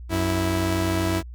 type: tone pair together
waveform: sawtooth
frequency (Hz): 92 / 327.9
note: F#2 / E4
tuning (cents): -9 / -9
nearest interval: octave + minor seventh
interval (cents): 2200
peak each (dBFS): -20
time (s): 0.09-1.23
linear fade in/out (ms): 50
effects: added 60 Hz sine -35 dBFS peak until 1.34 s